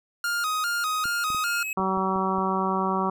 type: tone with vibrato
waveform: 45% pulse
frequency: 1329 Hz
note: E6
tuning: 14 cents sharp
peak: -24 dBFS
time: 0.24-1.63 s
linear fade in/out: 2 ms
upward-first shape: square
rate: 2.5 Hz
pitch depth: 100 cents each way
type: tone with exponential growth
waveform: square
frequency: 2566 Hz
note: E7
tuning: 47 cents flat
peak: -28 dBFS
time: 0.25-1.73 s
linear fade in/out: 2 ms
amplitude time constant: 320 ms
type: clicks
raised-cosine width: 3 ms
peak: -28 dBFS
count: 7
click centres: 1.056 / 1.303 / 1.347 / 1.799 / 1.974 / 2.16 / 2.383 s
type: harmonic tone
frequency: 190 Hz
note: F#3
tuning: 46 cents sharp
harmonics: 1 / 2 / 3 / 4 / 5 / 6 / 7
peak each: -28 / -30 / -36 / -31 / -29 / -28 / -35 dBFS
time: 1.77-3.1 s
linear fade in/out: 5 ms
effects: none